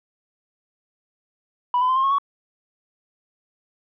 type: tone with pitch steps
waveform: sine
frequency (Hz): 983 / 1008.9 / 1035.5 / 1062.7 / 1090.7 / 1119.4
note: B5 / B5 / C6 / C6 / C#6 / C#6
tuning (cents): -8 / +37 / -18 / +27 / -28 / +17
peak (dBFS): -15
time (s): 1.74-2.184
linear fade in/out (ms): 2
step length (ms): 74
effects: tanh soft clip ceiling -14 dBFS